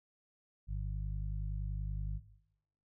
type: harmonic tone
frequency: 50.6 Hz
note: G#1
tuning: 44 cents flat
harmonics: 1 / 2 / 3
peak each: -35 / -41 / -45 dBFS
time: 0.67-2.21 s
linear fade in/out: 50 ms
effects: noise-tail reverb RT60 0.8 s tail -17 dB re dry